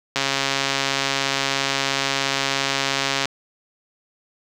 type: click train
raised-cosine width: 0.2 ms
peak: -3 dBFS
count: 425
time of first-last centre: 0.16-3.255 s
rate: 137 Hz
effects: high-pass 100 Hz 12 dB/octave + 7-bit